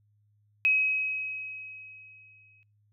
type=tone with exponential decay; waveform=sine; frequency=2545 Hz; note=D#7; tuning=39 cents sharp; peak=-19 dBFS; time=0.65-2.63 s; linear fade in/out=0 ms; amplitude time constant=430 ms; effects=noise-tail reverb RT60 0.3 s tail -26 dB re dry + added 104 Hz sine -64 dBFS peak until 2.92 s